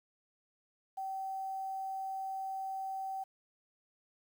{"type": "tone with quantisation", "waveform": "sine", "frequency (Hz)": 770, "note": "G5", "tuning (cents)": -31, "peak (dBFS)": -36, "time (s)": [0.97, 3.24], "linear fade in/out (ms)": 10, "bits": 10, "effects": []}